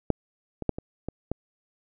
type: clicks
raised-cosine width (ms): 2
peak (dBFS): -7 / -19 / -9 / -20 / -18 / -14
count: 6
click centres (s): 0.103 / 0.623 / 0.693 / 0.785 / 1.086 / 1.316
effects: none